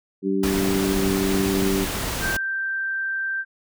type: harmonic tone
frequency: 96.9 Hz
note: G2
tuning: 20 cents flat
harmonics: 2 / 3 / 4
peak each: -24 / -24 / -24 dBFS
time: 0.22-1.87 s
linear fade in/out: 50 ms
type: noise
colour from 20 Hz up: pink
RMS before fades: -27 dBFS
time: 0.43-2.37 s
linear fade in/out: 5 ms
type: tone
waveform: sine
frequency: 1568 Hz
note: G6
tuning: in tune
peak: -23 dBFS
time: 2.2-3.45 s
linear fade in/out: 50 ms
effects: none